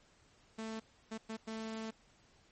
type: tone bursts at uneven times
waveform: sawtooth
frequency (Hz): 221.7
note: A3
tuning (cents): +13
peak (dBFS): -36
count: 4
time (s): 0.58-0.8 / 1.11-1.18 / 1.29-1.37 / 1.47-1.91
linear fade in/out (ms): 10
effects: pink hiss -67 dBFS RMS until 2.51 s + MP3 32 kbps